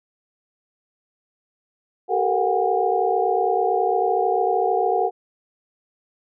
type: tone cluster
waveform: sine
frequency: 385.6 / 439.1 / 472.1 / 729 / 798 Hz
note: G4 / A4 / A#4 / F#5 / G5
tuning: -28 / -4 / +22 / -26 / +31 cents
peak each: -24 / -25 / -26 / -21 / -26 dBFS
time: 2.08-5.11 s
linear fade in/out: 50 ms
effects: none